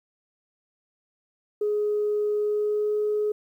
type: tone with pitch glide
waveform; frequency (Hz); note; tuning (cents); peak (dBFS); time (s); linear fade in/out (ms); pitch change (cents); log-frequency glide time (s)
sine; 418.4 to 421.3; G#4 to G#4; +13 to +25; -21; 1.61-3.32; 5; +12; 2.38-2.94
effects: tanh soft clip ceiling -17 dBFS + 10-bit